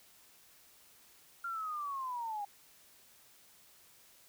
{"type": "linear sweep", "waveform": "sine", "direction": "down", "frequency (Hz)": [1396.9, 800], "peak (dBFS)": -36, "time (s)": [1.44, 2.45], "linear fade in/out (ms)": 5, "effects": ["white hiss -62 dBFS RMS until 4.28 s"]}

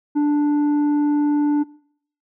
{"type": "tone with tanh clipping", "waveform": "triangle", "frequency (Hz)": 293.7, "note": "D4", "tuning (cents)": 0, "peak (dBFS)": -16, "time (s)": [0.15, 1.64], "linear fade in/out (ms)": 20, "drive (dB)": 10, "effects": ["noise-tail reverb RT60 0.6 s tail -22 dB re dry"]}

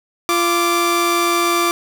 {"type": "tone pair together", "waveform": "sawtooth", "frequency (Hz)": [345, 1174.7], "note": ["F4", "D6"], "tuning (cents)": [-21, 0], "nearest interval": "octave + major sixth", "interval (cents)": 2121, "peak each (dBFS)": [-14, -13], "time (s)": [0.29, 1.71], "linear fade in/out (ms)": 0, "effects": []}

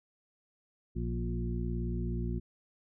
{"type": "harmonic tone with a mistuned harmonic", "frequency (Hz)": 58.8, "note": "A#1", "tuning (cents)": 16, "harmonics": [1, 2, 3, 4, 6], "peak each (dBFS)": [-34, -37, -39, -40, -42], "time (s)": [0.95, 2.4], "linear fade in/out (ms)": 20, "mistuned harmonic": 2, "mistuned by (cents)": 21, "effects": []}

